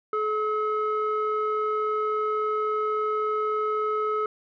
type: tone with low-pass filter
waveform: square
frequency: 428.2 Hz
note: A4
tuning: 47 cents flat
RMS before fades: -26 dBFS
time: 0.13-4.26 s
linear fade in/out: 2 ms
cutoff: 1300 Hz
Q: 3.4
effects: none